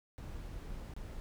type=noise with dropouts; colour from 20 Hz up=brown; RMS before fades=-44 dBFS; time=0.18-1.2 s; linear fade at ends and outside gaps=0 ms; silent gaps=0.938-0.965 s; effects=none

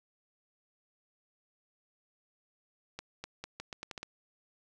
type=accelerating click train; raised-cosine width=0.2 ms; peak=-23 dBFS; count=9; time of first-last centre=2.99-4.03 s; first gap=250 ms; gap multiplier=0.8; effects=none

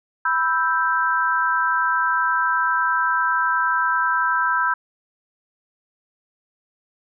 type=chord; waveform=sine; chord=E minor; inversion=second; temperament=equal; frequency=987.8 / 1318.5 / 1568 Hz; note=B5 / E6 / G6; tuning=0 / 0 / 0 cents; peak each=-22 / -22 / -21 dBFS; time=0.25-4.74 s; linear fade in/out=5 ms; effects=none

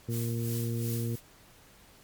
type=harmonic tone; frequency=116.54 Hz; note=A#2; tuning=in tune; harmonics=1 / 2 / 3 / 4; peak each=-30 / -36 / -40 / -42 dBFS; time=0.08-1.16 s; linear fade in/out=10 ms
type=noise with tremolo; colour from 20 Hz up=blue; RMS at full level=-39 dBFS; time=0.09-1.21 s; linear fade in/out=50 ms; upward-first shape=sine; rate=2.7 Hz; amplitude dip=65%
effects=pink hiss -57 dBFS RMS until 2.03 s + MP3 96 kbps

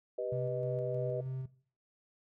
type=chord; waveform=sine; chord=G augmented; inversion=none; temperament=equal; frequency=392 / 493.9 / 622.3 Hz; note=G4 / B4 / D#5; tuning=0 / 0 / 0 cents; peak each=-40 / -36 / -37 dBFS; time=0.18-1.21 s; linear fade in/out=5 ms
type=tone with tremolo; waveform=triangle; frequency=130.7 Hz; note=C3; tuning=1 cent flat; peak=-33 dBFS; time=0.32-1.46 s; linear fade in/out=5 ms; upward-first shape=square; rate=3.2 Hz; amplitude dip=25%
effects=noise-tail reverb RT60 0.5 s tail -19 dB re dry

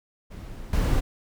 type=noise with level steps; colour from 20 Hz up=brown; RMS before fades=-38 / -22 dBFS; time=0.3-1.01 s; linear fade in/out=20 ms; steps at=0.73 s; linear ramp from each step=2 ms; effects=none

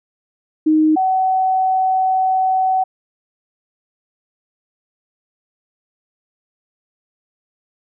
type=tone pair in turn; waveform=sine; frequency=311.1 / 754.2 Hz; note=D#4 / F#5; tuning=0 / +33 cents; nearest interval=octave + minor third; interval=1533 cents; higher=second; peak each=-10 / -13 dBFS; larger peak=first; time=0.66-0.96 / 0.96-2.84 s; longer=second; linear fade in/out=10 ms; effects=none

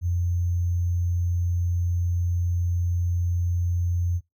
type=tone with sample-and-hold; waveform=sine; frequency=87.31 Hz; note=F2; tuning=in tune; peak=-21 dBFS; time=0.01-4.21 s; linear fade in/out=50 ms; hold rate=6300 Hz; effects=noise-tail reverb RT60 0.2 s tail -24 dB re dry

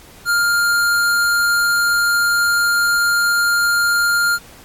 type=tone; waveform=square; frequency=1403 Hz; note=F6; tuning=8 cents sharp; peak=-14 dBFS; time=0.25-4.39 s; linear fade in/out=50 ms; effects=pink hiss -43 dBFS RMS until 4.64 s + AAC 64 kbps

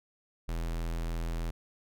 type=tone; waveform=square; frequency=41.56 Hz; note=E1; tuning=15 cents sharp; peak=-32 dBFS; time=0.48-1.51 s; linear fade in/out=10 ms; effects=none

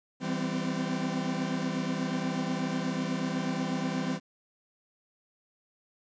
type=chord; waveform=40% pulse; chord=C major seventh; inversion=first; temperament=equal with one note detuned; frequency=164.81 / 196 / 253.4 / 261.6 Hz; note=E3 / G3 / B3 / C4; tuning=0 / 0 / +45 / 0 cents; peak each=-34 dBFS; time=0.2-4.2 s; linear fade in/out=50 ms; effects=resampled to 16000 Hz + 10-bit

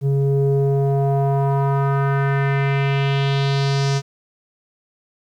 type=tone with low-pass filter sweep; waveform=square; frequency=138.4 Hz; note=C#3; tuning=2 cents flat; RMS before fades=-18 dBFS; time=0.01-4.02 s; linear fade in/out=50 ms; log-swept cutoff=300 to 6000 Hz; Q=2.5; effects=9-bit

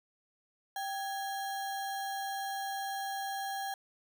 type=tone with sample-and-hold; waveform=sine; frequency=784 Hz; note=G5; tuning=in tune; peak=-34 dBFS; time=0.76-3.74 s; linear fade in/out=2 ms; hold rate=2450 Hz; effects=none

